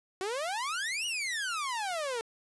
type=exponential two-way sweep; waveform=sawtooth; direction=up then down; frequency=364.7 to 2960 to 442.7 Hz; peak=-28 dBFS; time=0.21-2.21 s; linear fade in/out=0 ms; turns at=1.06 s; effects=resampled to 24000 Hz + 9-bit